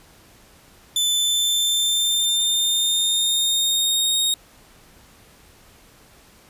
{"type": "tone with pitch glide", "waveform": "sawtooth", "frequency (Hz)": [3520, 3729], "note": ["A7", "A#7"], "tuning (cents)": [0, 0], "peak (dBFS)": -15, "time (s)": [0.96, 4.34], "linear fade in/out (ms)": 2, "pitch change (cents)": 100, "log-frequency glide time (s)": [1.11, 4.23], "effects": ["pink hiss -51 dBFS RMS until 6.49 s", "resampled to 32000 Hz"]}